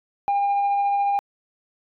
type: tone with tremolo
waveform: sine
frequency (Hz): 804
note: G5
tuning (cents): +44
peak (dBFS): -15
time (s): 0.28-1.19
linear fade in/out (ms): 0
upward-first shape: sine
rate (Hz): 14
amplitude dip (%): 25
effects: tanh soft clip ceiling -17 dBFS

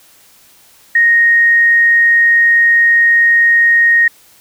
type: tone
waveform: sine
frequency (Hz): 1864.7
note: A#6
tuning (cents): 0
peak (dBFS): -6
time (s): 0.95-4.08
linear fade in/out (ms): 5
effects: white hiss -46 dBFS RMS until 4.4 s

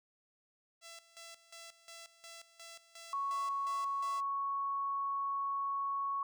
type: tone with tremolo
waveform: 5% pulse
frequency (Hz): 670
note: E5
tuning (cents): +28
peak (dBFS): -38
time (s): 0.81-4.23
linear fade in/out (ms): 50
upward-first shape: square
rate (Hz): 2.8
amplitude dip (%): 80
type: tone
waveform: sine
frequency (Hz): 1108.7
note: C#6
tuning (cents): 0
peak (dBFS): -33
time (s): 3.13-6.23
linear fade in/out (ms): 2
effects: none

